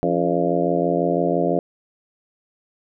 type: harmonic tone with a mistuned harmonic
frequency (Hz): 86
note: F2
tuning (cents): -26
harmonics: 2 / 3 / 4 / 5 / 6 / 7 / 8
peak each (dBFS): -25 / -25 / -25 / -25 / -25 / -25 / -25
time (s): 0.03-1.59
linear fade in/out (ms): 0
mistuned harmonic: 3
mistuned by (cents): +98
effects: none